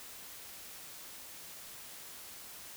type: silence
effects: white hiss -49 dBFS RMS until 2.76 s